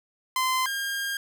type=tone pair in turn; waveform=sawtooth; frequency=1033 / 1612.1 Hz; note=C6 / G6; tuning=-22 / +48 cents; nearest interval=minor sixth; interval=770 cents; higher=second; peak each=-19 / -24 dBFS; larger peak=first; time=0.36-0.66 / 0.66-1.17 s; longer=second; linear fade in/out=2 ms; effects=none